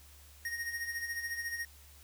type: tone with tremolo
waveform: square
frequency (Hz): 1864.7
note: A#6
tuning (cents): 0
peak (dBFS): -34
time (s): 0.45-1.65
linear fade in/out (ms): 2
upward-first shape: sine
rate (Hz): 14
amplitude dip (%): 60
effects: added 72 Hz sine -56 dBFS peak until 2.03 s + white hiss -59 dBFS RMS until 2.03 s